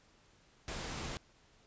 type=noise; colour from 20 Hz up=pink; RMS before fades=-41 dBFS; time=0.68-1.17 s; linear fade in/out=0 ms; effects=pink hiss -66 dBFS RMS until 1.66 s + resampled to 16000 Hz